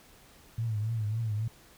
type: tone with vibrato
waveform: sine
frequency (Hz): 110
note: A2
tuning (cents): 0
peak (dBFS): -28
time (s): 0.58-1.48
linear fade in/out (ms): 5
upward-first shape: triangle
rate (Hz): 3.6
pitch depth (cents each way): 110
effects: pink hiss -57 dBFS RMS until 1.77 s